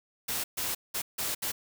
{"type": "noise bursts at uneven times", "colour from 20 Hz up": "white", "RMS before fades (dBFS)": -32, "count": 5, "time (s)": [[0.28, 0.44], [0.57, 0.75], [0.94, 1.02], [1.18, 1.35], [1.42, 1.52]], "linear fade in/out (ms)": 10, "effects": []}